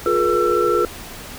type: tone cluster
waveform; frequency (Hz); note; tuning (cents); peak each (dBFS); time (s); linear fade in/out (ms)
sine; 354 / 424.9 / 479.6 / 1339; F4 / G#4 / A#4 / E6; +23 / +40 / +49 / +27; -20; 0.06-0.85; 2
effects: pink hiss -35 dBFS RMS until 1.38 s